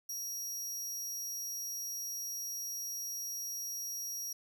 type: tone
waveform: sawtooth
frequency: 5680 Hz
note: F8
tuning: 28 cents sharp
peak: -35 dBFS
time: 0.09-4.33 s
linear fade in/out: 5 ms
effects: 12-bit